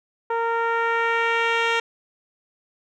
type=tone with low-pass filter sweep; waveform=10% pulse; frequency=461.2 Hz; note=A#4; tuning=19 cents flat; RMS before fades=-22 dBFS; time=0.3-1.8 s; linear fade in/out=5 ms; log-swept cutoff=960 to 3900 Hz; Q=1.2; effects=none